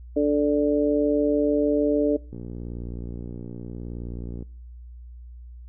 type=harmonic tone; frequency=146.5 Hz; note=D3; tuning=4 cents flat; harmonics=2 / 3 / 4; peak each=-21 / -23 / -24 dBFS; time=0.16-2.17 s; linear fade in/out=10 ms
type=click train; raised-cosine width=3 ms; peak=-23 dBFS; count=125; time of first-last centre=2.33-4.425 s; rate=59.2 Hz
effects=noise-tail reverb RT60 0.5 s tail -23 dB re dry + added 60 Hz sine -39 dBFS peak until 5.68 s